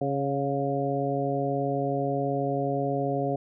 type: harmonic tone with a mistuned harmonic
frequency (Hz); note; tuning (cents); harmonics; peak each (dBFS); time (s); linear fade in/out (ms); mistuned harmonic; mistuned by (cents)
138.59; C#3; 0; 1 / 2 / 3 / 4 / 5; -31 / -31 / -31 / -31 / -31; 0.01-3.36; 5; 5; +30
effects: none